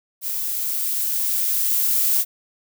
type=noise with level ramp; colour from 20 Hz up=violet; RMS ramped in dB=-26 to -18 dBFS; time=0.21-2.25 s; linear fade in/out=50 ms; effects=none